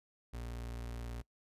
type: tone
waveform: 35% pulse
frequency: 58.9 Hz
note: A#1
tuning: 19 cents sharp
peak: -39 dBFS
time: 0.33-1.22 s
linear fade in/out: 10 ms
effects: noise-tail reverb RT60 0.1 s tail -23 dB re dry + resampled to 32000 Hz